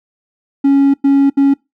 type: tone bursts at uneven times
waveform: triangle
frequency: 277.2 Hz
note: C#4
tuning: in tune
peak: -4 dBFS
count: 3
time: 0.64-0.94 / 1.04-1.3 / 1.37-1.54 s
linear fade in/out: 10 ms
effects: noise-tail reverb RT60 0.2 s tail -24 dB re dry + tanh soft clip ceiling -1 dBFS